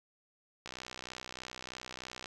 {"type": "click train", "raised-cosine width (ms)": 0.2, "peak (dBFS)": -25, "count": 102, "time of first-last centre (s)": [0.66, 2.258], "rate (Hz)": 63.2, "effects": []}